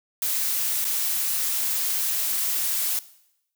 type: noise with dropouts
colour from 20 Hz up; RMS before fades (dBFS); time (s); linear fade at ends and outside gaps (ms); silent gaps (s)
blue; -25; 0.22-2.99; 1; 0.844-0.851
effects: noise-tail reverb RT60 0.8 s tail -18 dB re dry